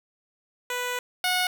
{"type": "tone pair in turn", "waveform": "10% pulse", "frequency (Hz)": [493.9, 729.7], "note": ["B4", "F#5"], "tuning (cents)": [0, -24], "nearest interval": "perfect fifth", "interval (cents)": 676, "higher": "second", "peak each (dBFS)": [-19, -14], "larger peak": "second", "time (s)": [[0.7, 0.99], [1.24, 1.47]], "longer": "first", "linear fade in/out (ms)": 2, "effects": []}